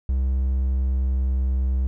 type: tone with pitch glide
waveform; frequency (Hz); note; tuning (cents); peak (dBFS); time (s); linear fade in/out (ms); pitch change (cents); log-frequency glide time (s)
triangle; 65.41 to 64.92; C2 to C2; 0 to -13; -17; 0.09-1.87; 0; -13; 0.4-1.53
effects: none